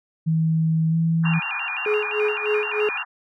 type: tone with pitch glide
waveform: sine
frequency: 160.9 to 164.28 Hz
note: E3 to E3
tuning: -42 to -6 cents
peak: -17 dBFS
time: 0.26-1.4 s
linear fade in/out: 20 ms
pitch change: +36 cents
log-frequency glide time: 0.9-0.95 s
type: band-pass noise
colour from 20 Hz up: white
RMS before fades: -32 dBFS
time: 1.23-3.05 s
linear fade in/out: 20 ms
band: 770 to 1800 Hz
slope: 96 dB/octave
type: tone with vibrato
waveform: sine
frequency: 2599 Hz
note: E7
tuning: 25 cents flat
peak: -26 dBFS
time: 1.25-3.03 s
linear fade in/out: 10 ms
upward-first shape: square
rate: 5.8 Hz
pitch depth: 110 cents each way
type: tone with tremolo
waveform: triangle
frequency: 422.3 Hz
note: G#4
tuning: 29 cents sharp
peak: -16 dBFS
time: 1.86-2.89 s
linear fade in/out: 2 ms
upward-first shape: sine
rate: 3.3 Hz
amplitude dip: 90%
effects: none